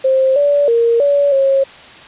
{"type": "tone with pitch steps", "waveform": "sine", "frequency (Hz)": [528, 576, 465.2, 570, 543], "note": ["C5", "D5", "A#4", "C#5", "C#5"], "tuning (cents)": [16, -34, -4, 48, -36], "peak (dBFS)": -9, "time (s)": [0.04, 1.64], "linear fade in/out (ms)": 10, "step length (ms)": 320, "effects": ["white hiss -37 dBFS RMS until 2.07 s", "resampled to 8000 Hz"]}